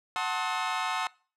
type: chord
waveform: sawtooth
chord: F# diminished seventh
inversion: none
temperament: just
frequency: 740 / 888 / 1065.6 / 1278.7 Hz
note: F#5 / A5 / C6 / Eb6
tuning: 0 / +16 / +31 / +47 cents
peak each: -30 dBFS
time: 0.16-1.07 s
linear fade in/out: 0 ms
effects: noise-tail reverb RT60 0.4 s tail -23 dB re dry + low-pass 6000 Hz 12 dB/octave